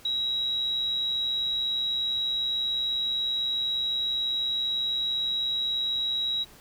sine tone with ADSR envelope, 3858 Hz, B7, 41 cents flat, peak -23 dBFS, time 0.05-6.45 s, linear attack 5 ms, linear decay 11 ms, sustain -2 dB, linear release 28 ms, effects pink hiss -52 dBFS RMS until 6.6 s

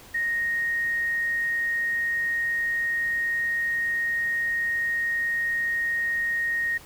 sine tone with quantisation, 1864.7 Hz, A#6, in tune, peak -23 dBFS, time 0.14-6.78 s, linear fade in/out 10 ms, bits 8, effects pink hiss -48 dBFS RMS until 6.85 s

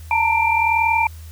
sine tone cluster, 885 / 926 / 2365 Hz, A5 / A#5 / D7, +10 / -12 / +12 cents, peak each -19 dBFS, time 0.11-1.07 s, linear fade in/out 2 ms, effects added 80 Hz sine -34 dBFS peak until 1.31 s + white hiss -48 dBFS RMS until 1.31 s

